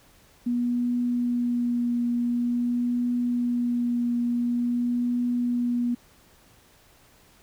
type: tone with vibrato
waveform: sine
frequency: 241.5 Hz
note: B3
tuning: 39 cents flat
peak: -22 dBFS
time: 0.46-5.95 s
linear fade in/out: 10 ms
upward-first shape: triangle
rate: 0.47 Hz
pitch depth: 15 cents each way
effects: pink hiss -57 dBFS RMS until 7.42 s